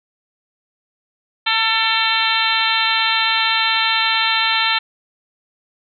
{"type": "harmonic tone with a mistuned harmonic", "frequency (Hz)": 448.7, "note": "A4", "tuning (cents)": 34, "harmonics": [2, 3, 4, 5, 6, 7, 8, 9], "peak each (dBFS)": [-23, -23, -23, -23, -23, -23, -23, -23], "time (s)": [1.46, 4.79], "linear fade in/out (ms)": 10, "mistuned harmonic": 4, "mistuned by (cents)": -21, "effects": []}